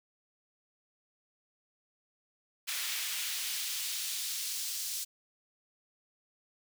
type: noise with high-pass filter sweep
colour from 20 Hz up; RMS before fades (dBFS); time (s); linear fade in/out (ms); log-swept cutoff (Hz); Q
pink; -36; 2.67-5.05; 20; 2300 to 5200; 0.99
effects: none